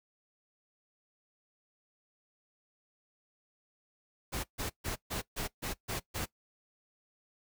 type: noise bursts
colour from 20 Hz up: pink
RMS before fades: -36 dBFS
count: 8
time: 4.32-6.26 s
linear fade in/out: 20 ms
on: 120 ms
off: 140 ms
effects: noise-tail reverb RT60 0.1 s tail -19 dB re dry